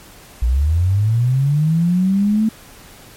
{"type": "linear sweep", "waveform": "sine", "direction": "up", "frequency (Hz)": [56, 222.8], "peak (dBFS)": -12, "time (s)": [0.42, 2.49], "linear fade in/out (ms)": 5, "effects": ["pink hiss -42 dBFS RMS until 3.16 s", "MP3 64 kbps"]}